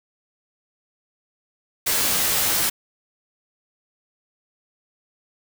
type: noise with comb filter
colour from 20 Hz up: white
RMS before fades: -21 dBFS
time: 1.86-2.7 s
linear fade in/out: 10 ms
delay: 14 ms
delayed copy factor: -0.65
effects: none